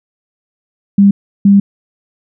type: tone bursts at uneven times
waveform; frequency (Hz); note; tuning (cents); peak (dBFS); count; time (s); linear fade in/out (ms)
sine; 199.5; G3; +31; -3; 2; 0.98-1.11 / 1.45-1.6; 5
effects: none